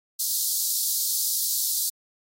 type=high-pass noise; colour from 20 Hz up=white; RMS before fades=-25 dBFS; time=0.19-1.9 s; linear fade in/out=10 ms; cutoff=4000 Hz; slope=48 dB/octave; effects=AAC 48 kbps